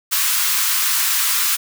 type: high-pass noise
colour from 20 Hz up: white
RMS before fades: -18 dBFS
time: 0.11-1.57 s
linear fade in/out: 20 ms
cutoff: 980 Hz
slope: 48 dB/octave
effects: none